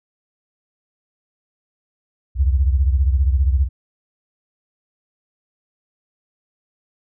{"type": "beating tone pair", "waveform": "sine", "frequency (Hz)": [65.41, 80.41], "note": ["C2", "E2"], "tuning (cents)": [0, -42], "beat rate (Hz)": 15, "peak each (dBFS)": [-14, -20], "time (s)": [2.35, 3.69], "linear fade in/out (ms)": 50, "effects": []}